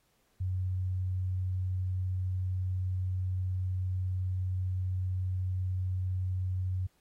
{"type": "tone", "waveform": "sine", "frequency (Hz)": 92.5, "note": "F#2", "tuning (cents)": 0, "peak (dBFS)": -29, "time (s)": [0.4, 6.87], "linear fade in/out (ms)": 10, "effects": ["pink hiss -72 dBFS RMS until 7 s", "AAC 48 kbps"]}